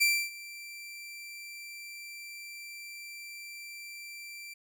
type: tone with ADSR envelope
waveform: sawtooth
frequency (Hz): 2349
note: D7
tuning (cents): 0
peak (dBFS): -18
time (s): 0-4.54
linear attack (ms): 18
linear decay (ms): 280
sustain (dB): -21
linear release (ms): 8
effects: none